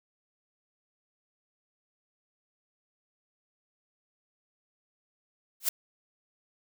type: noise with exponential growth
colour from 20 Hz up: blue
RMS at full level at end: -20 dBFS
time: 5.6-5.69 s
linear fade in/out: 5 ms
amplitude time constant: 18 ms
effects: none